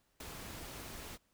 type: noise with ADSR envelope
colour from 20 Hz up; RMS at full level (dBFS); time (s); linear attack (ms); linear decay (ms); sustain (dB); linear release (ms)
pink; -41; 0.2-1.18; 8; 4; -6; 38
effects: pink hiss -75 dBFS RMS until 1.33 s